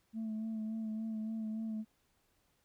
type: tone with vibrato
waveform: sine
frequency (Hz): 220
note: A3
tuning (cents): 0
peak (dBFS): -34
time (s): 0.13-1.85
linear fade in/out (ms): 50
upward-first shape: sine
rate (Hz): 3.5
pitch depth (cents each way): 28
effects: tanh soft clip ceiling -34 dBFS + pink hiss -75 dBFS RMS until 2.64 s